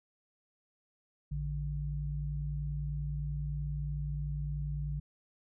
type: tone pair together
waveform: sine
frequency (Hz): 56.64 / 146.83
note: A#1 / D3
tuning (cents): -49 / 0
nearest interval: octave + major third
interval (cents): 1649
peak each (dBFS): -36 / -35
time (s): 1.31-5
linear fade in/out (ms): 10
effects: none